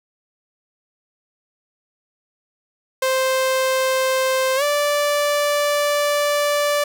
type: tone with pitch glide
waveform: sawtooth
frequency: 523 to 583.7 Hz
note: C5 to D5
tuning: -1 to -11 cents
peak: -13 dBFS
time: 3.02-6.84 s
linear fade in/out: 5 ms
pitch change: +190 cents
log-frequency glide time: 4.56-4.63 s
effects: none